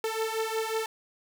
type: beating tone pair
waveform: sawtooth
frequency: 441.5 / 447 Hz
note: A4 / A4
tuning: +6 / +27 cents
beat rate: 5.5 Hz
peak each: -27 / -28 dBFS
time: 0.04-0.86 s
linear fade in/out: 2 ms
effects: none